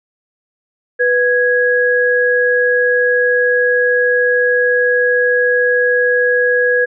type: tone pair together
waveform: sine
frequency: 493.2 / 1658.9 Hz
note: B4 / G#6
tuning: -2 / -2 cents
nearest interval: octave + major sixth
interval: 2100 cents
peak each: -13 dBFS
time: 0.99-6.86 s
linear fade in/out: 20 ms
effects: none